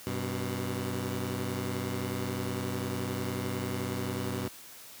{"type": "tone pair together", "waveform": "15% pulse", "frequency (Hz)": [96.1, 124.4], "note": ["G2", "B2"], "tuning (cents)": [-34, 13], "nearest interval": "major third", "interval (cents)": 447, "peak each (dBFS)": -28, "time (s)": [0.07, 4.48], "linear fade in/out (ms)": 0, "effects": ["white hiss -49 dBFS RMS until 5 s", "high-pass 60 Hz 12 dB/octave"]}